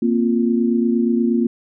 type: chord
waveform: sine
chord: Bb suspended second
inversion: none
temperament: equal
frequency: 233.1 / 261.6 / 349.2 Hz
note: Bb3 / C4 / F4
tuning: 0 / 0 / 0 cents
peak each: -16 / -22 / -21 dBFS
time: 0.02-1.47 s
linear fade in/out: 5 ms
effects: none